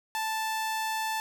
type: tone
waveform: sawtooth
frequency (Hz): 880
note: A5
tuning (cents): 0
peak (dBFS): -25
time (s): 0.15-1.2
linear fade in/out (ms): 0
effects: none